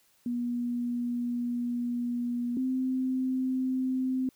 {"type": "tone pair in turn", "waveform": "sine", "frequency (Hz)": [241.3, 258.8], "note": ["B3", "C4"], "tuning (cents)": [-40, -19], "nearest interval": "minor second", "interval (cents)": 121, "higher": "second", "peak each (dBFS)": [-28, -26], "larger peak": "second", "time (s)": [[0.26, 2.57], [2.57, 4.29]], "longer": "first", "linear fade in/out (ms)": 2, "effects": ["white hiss -66 dBFS RMS until 4.35 s"]}